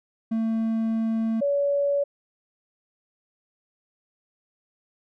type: tone pair in turn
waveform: triangle / sine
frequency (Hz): 224.2 / 567.2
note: A3 / C#5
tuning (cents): +33 / +40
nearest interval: octave + major third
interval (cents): 1607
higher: second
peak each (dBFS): -20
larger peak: neither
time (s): 0.31-1.41 / 1.41-2.04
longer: first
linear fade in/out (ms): 10
effects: none